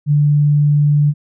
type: tone with vibrato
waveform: sine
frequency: 146.83 Hz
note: D3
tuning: in tune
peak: -9 dBFS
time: 0.06-1.14 s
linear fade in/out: 50 ms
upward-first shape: triangle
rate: 20 Hz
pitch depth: 8 cents each way
effects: none